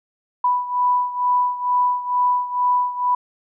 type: beating tone pair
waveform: sine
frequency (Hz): 987.8 / 990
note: B5 / B5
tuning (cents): 0 / +4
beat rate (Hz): 2.2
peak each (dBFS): -18 / -22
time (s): 0.44-3.15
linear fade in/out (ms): 5
effects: none